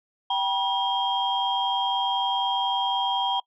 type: tone cluster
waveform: sine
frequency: 779 / 969 / 3222 Hz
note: G5 / B5 / G7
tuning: -11 / -33 / +47 cents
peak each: -26 dBFS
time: 0.3-3.4 s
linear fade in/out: 5 ms
effects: noise-tail reverb RT60 0.1 s tail -24 dB re dry + tanh soft clip ceiling -12 dBFS

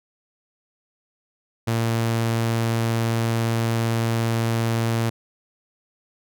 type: tone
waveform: sawtooth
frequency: 114.7 Hz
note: A#2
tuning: 28 cents flat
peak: -16 dBFS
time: 1.67-5.1 s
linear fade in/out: 10 ms
effects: none

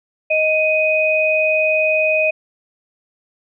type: tone pair together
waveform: sine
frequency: 625 / 2500 Hz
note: D#5 / D#7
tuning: +8 / +8 cents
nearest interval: 2 octaves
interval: 2400 cents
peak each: -16 dBFS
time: 0.3-2.31 s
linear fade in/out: 10 ms
effects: none

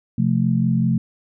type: chord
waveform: sine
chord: F major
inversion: second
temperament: equal with one note detuned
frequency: 129.76 / 174.61 / 220 Hz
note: C3 / F3 / A3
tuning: -14 / 0 / 0 cents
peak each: -20 dBFS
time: 0.18-0.98 s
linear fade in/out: 5 ms
effects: none

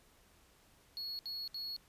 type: tone bursts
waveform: triangle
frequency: 4345 Hz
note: C#8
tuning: 35 cents flat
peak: -38 dBFS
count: 3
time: 0.97-1.764 s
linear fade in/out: 0 ms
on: 220 ms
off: 67 ms
effects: pink hiss -66 dBFS RMS until 1.88 s + resampled to 32000 Hz

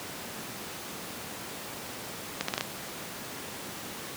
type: accelerating click train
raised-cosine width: 0.2 ms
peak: -10 dBFS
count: 5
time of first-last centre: 2.41-2.609 s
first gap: 74 ms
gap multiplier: 0.74
effects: pink hiss -39 dBFS RMS until 4.16 s + high-pass 150 Hz 12 dB/octave

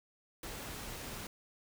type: noise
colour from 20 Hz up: pink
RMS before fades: -44 dBFS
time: 0.43-1.27 s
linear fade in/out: 2 ms
effects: none

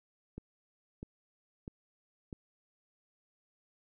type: click train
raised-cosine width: 3 ms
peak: -29 dBFS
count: 4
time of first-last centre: 0.38-2.328 s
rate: 1.54 Hz
effects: none

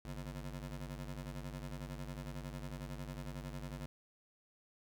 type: ring-modulated tone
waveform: 25% pulse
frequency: 96.8 Hz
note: G2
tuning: 21 cents flat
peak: -36 dBFS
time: 0.05-3.86 s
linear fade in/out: 0 ms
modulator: 42.9 Hz
effects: none

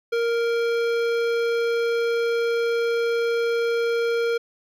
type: tone with hard clipping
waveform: sine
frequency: 466.2 Hz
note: A#4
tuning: in tune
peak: -22 dBFS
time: 0.12-4.38 s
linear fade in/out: 10 ms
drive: 15 dB
effects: none

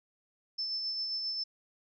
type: tone with tremolo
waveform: sine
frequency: 5280 Hz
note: E8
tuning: 2 cents sharp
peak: -31 dBFS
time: 0.58-1.44 s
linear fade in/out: 10 ms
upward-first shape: sine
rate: 7.5 Hz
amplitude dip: 30%
effects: none

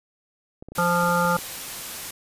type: clicks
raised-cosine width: 2 ms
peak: -26 dBFS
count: 8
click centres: 0.625 / 0.686 / 0.72 / 0.779 / 1.035 / 1.089 / 1.251 / 1.387 s
type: noise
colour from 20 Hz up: white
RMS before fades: -34 dBFS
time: 0.75-2.11 s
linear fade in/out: 5 ms
type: harmonic tone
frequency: 174.2 Hz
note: F3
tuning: 4 cents flat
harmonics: 1 / 3 / 5 / 7 / 8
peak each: -25 / -25 / -25 / -25 / -25 dBFS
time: 0.78-1.37 s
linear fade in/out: 5 ms
effects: resampled to 32000 Hz

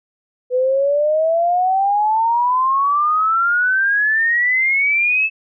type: exponential sweep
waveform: sine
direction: up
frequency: 495.3 to 2635 Hz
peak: -13 dBFS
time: 0.5-5.3 s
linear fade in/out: 50 ms
effects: none

